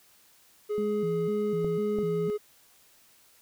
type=tone; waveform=triangle; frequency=419.5 Hz; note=G#4; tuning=17 cents sharp; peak=-25 dBFS; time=0.69-2.38 s; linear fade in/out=20 ms
type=tone with vibrato; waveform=sine; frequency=186.7 Hz; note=F#3; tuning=16 cents sharp; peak=-30 dBFS; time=0.78-2.3 s; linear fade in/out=0 ms; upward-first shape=square; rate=2 Hz; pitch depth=190 cents each way
type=clicks; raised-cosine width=2 ms; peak=-23 dBFS; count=2; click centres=1.646 / 1.987 s
effects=white hiss -60 dBFS RMS until 3.41 s